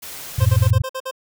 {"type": "noise", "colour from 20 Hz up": "white", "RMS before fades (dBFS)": -34, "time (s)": [0.02, 0.71], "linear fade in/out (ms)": 10}
{"type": "chord", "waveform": "sine", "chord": "E major", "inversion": "none", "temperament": "just", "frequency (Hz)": [82.41, 103.01, 123.61], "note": ["E2", "G#2", "B2"], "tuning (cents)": [0, -14, 2], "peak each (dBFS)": [-20, -15, -18], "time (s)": [0.38, 0.82], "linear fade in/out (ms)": 10}
{"type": "tone bursts", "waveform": "25% pulse", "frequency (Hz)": 523.3, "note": "C5", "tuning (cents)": 0, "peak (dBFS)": -21, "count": 7, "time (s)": [0.4, 1.112], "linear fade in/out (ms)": 10, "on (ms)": 58, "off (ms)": 51}
{"effects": []}